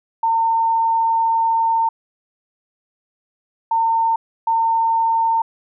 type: tone bursts at uneven times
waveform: sine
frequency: 908 Hz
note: A#5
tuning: 46 cents flat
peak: -14 dBFS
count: 3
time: 0.23-1.89 / 3.71-4.16 / 4.47-5.42 s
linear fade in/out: 5 ms
effects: none